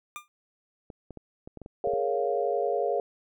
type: tone with exponential decay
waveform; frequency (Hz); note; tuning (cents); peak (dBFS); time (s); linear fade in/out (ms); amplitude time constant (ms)
25% pulse; 1200; D6; +37; -29; 0.16-0.28; 0; 25
type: clicks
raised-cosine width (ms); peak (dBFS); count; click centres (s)
2; -28; 9; 0.902 / 1.107 / 1.173 / 1.475 / 1.573 / 1.617 / 1.661 / 1.873 / 1.936
type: chord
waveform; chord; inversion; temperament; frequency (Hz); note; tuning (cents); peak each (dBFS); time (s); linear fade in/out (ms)
sine; Bb minor seventh; third; equal; 415.3 / 466.2 / 554.4 / 698.5; Ab4 / Bb4 / Db5 / F5; 0 / 0 / 0 / 0; -30; 1.84-3; 2
effects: none